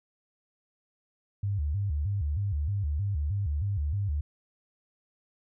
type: tone with vibrato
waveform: sine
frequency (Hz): 86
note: F2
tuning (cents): -26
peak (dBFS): -26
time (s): 1.43-4.21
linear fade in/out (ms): 5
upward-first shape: square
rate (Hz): 3.2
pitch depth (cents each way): 270
effects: none